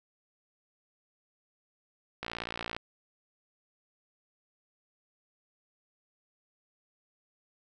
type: click train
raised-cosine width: 0.3 ms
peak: -19 dBFS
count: 32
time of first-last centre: 2.23-2.765 s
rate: 57.9 Hz
effects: none